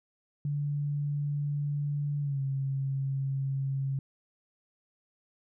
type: tone with pitch glide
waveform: sine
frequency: 145 to 136.07 Hz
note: D3 to C#3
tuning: -22 to -32 cents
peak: -28 dBFS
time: 0.45-3.99 s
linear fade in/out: 2 ms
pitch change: -110 cents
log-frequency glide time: 2.21-2.41 s
effects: none